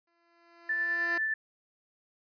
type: tone with exponential growth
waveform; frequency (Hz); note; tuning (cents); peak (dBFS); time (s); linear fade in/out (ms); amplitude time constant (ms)
10% pulse; 340; F4; -46; -25; 0.07-1.18; 5; 240
type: tone with tremolo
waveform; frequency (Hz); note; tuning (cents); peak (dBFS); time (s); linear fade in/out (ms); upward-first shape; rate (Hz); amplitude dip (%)
sine; 1760; A6; 0; -26; 0.69-1.34; 5; triangle; 9.7; 30
effects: resampled to 11025 Hz